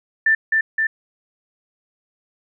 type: tone with echo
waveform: sine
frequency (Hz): 1775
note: A6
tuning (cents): +15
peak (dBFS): -12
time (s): 0.26-0.35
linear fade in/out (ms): 5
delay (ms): 260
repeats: 2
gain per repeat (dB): -2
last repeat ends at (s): 0.87
effects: none